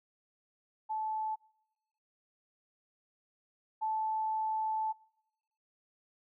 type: tone pair in turn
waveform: sine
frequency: 870 / 873.9 Hz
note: A5 / A5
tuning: -20 / -12 cents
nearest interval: unison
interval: 8 cents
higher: second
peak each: -32 / -30 dBFS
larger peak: second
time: 0.89-1.36 / 3.81-4.93 s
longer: second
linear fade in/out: 20 ms
effects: noise-tail reverb RT60 1.0 s tail -25 dB re dry